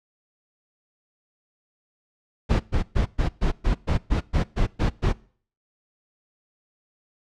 brown noise bursts, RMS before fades -20 dBFS, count 12, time 2.49-5.13 s, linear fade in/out 20 ms, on 110 ms, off 120 ms, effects noise-tail reverb RT60 0.5 s tail -23 dB re dry + low-pass 5000 Hz 12 dB/octave

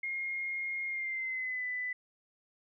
sine tone with pitch glide, 2139 to 1995.8 Hz, C7 to B6, +38 to +18 cents, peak -33 dBFS, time 0.03-1.93 s, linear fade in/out 5 ms, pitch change -120 cents, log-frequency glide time 0.87-1.65 s, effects none

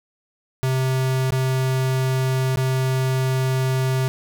square tone with dropouts, 130.81 Hz, C3, in tune, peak -19 dBFS, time 0.63-4.08 s, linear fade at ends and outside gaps 0 ms, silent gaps 1.306-1.322 / 2.559-2.572 s, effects none

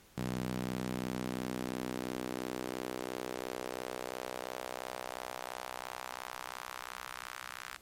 sawtooth tone with high-pass filter sweep, 62.9 Hz, B1, 32 cents sharp, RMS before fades -40 dBFS, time 0.17-7.77 s, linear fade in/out 10 ms, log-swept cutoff 160 to 1400 Hz, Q 1.6, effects pink hiss -61 dBFS RMS until 7.81 s + MP3 64 kbps

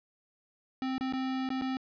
square tone with dropouts, 261.6 Hz, C4, in tune, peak -31 dBFS, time 0.82-1.77 s, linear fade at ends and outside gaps 1 ms, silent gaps 0.981-1.009 / 1.125-1.135 / 1.49-1.503 / 1.613-1.62 s, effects resampled to 11025 Hz + 12-bit

